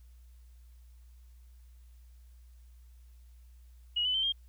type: tone with pitch steps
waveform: sine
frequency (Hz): 2901 / 3002 / 3106 / 3213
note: F#7 / F#7 / G7 / G7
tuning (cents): -35 / +24 / -17 / +42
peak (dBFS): -27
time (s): 3.96-4.324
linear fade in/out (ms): 10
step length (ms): 91
effects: added 60 Hz sine -52 dBFS peak until 4.48 s + white hiss -72 dBFS RMS until 4.48 s